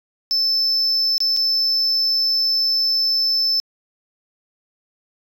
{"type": "tone with dropouts", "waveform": "triangle", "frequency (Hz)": 5274, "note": "E8", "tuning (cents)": 0, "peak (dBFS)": -14, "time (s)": [0.31, 3.6], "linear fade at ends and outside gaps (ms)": 0, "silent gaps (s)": [[1.18, 1.204], [1.365, 1.371]], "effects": ["tanh soft clip ceiling -10 dBFS"]}